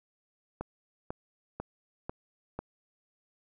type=click train; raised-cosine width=1 ms; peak=-21 dBFS; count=5; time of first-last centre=0.61-2.59 s; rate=2.02 Hz; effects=none